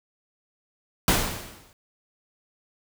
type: noise with exponential decay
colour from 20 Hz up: pink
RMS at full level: -18 dBFS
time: 1.08-1.73 s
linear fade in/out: 1 ms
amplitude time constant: 140 ms
effects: none